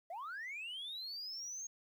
sine linear sweep, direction up, 634 to 6550 Hz, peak -40 dBFS, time 0.1-1.67 s, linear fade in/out 5 ms, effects tanh soft clip ceiling -40 dBFS + 12-bit

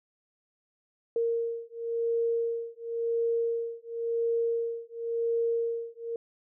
sine beating tone pair, 463 / 463.94 Hz, A#4 / A#4, -12 / -8 cents, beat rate 0.94 Hz, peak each -30 dBFS, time 1.16-6.16 s, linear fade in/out 2 ms, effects none

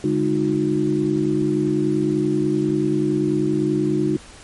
sine tone cluster, 144.1 / 207.5 / 309.4 / 359.7 Hz, D3 / G#3 / D#4 / F#4, -33 / -1 / -10 / -49 cents, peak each -25 / -25 / -20 / -22 dBFS, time 0.04-4.17 s, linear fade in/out 2 ms, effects pink hiss -43 dBFS RMS until 4.43 s + MP3 48 kbps

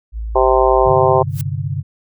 sine tone, 55 Hz, A1, in tune, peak -21 dBFS, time 0.12-0.93 s, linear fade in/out 50 ms
harmonic tone, 130 Hz, C3, 11 cents flat, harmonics 3 / 4 / 5 / 6 / 7 / 8, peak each -15 / -16 / -17 / -18 / -18 / -19 dBFS, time 0.35-1.23 s, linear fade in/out 10 ms
sine chord, G suspended fourth, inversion none, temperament equal, 98 / 130.81 / 146.83 Hz, G2 / C3 / D3, 0 / 0 / 0 cents, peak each -23 dBFS, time 0.85-1.83 s, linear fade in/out 20 ms
blue noise with exponential growth, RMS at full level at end -26 dBFS, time 1.28-1.41 s, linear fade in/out 1 ms, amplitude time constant 27 ms
effects none

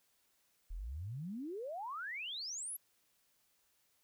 sine exponential sweep, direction up, 36.71 to 11840 Hz, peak -40 dBFS, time 0.7-2.77 s, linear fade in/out 10 ms, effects white hiss -75 dBFS RMS until 4.03 s

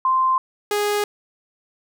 sine / sawtooth tone pair in turn, 1043 / 413.9 Hz, C6 / G#4, -6 / -6 cents, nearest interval octave + major third, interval 1600 cents, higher first, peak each -15 dBFS, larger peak neither, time 0.05-0.38 / 0.71-1.04 s, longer neither, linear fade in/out 2 ms, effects none

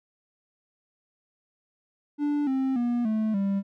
triangle tone with pitch steps, 292.3 / 265 / 240.2 / 217.7 / 197.35 Hz, D4 / C4 / B3 / A3 / G3, -8 / +22 / -48 / -18 / +12 cents, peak -21 dBFS, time 2.18-3.63 s, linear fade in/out 50 ms, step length 290 ms, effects none

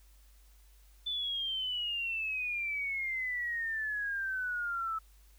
sine exponential sweep, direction down, 3520 to 1301 Hz, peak -32 dBFS, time 1.06-4.99 s, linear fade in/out 10 ms, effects added 50 Hz sine -57 dBFS peak until 5.38 s + white hiss -67 dBFS RMS until 5.38 s

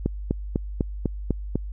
click train, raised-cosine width 3 ms, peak -9 dBFS, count 7, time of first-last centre 0.06-1.556 s, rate 4.01 Hz, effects added 50 Hz sine -30 dBFS peak until 1.72 s

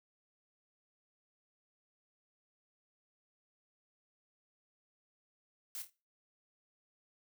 blue noise with echo, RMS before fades -43 dBFS, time 5.75-5.82 s, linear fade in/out 0 ms, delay 26 ms, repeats 3, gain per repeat -8 dB, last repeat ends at 5.898 s, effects noise-tail reverb RT60 0.3 s tail -19 dB re dry

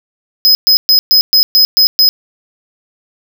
square tone bursts, 5060 Hz, D#8, 28 cents sharp, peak -5 dBFS, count 8, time 0.45-2.09 s, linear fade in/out 0 ms, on 100 ms, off 120 ms, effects none

